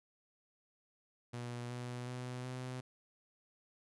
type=tone with pitch steps; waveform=sawtooth; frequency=121 / 123.04 / 125.12 / 127.24 Hz; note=B2 / B2 / B2 / C3; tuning=-35 / -6 / +23 / -48 cents; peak=-37 dBFS; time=1.33-2.81 s; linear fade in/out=10 ms; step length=370 ms; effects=resampled to 24000 Hz